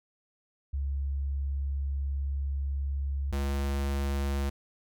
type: tone pair in turn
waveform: sine / square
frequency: 69.3 / 69.55 Hz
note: C#2 / C#2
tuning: 0 / +6 cents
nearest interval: unison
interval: 6 cents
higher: second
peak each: -28 dBFS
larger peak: neither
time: 0.73-3.32 / 3.32-4.5 s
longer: first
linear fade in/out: 10 ms
effects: none